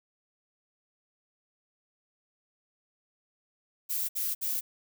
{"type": "noise bursts", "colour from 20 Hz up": "violet", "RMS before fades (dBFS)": -31, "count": 3, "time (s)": [3.89, 4.61], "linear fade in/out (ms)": 20, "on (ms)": 200, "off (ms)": 60, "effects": []}